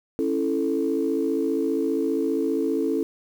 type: chord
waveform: sine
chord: A major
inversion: first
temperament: just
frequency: 275 / 330 / 440 Hz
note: C#4 / E4 / A4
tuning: -14 / +2 / 0 cents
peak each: -25 dBFS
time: 0.19-3.03 s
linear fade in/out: 0 ms
effects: tanh soft clip ceiling -12 dBFS + 8-bit